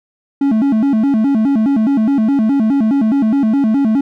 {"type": "tone with vibrato", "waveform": "triangle", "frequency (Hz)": 246.9, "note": "B3", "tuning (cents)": 0, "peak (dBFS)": -8, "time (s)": [0.41, 4.01], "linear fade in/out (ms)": 5, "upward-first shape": "square", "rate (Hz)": 4.8, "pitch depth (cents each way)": 210, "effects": []}